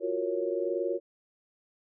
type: chord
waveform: sine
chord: Gb major seventh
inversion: third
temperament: equal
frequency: 349.2 / 370 / 466.2 / 554.4 Hz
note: F4 / Gb4 / Bb4 / Db5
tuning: 0 / 0 / 0 / 0 cents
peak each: -33 dBFS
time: 0-1 s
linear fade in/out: 50 ms
effects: none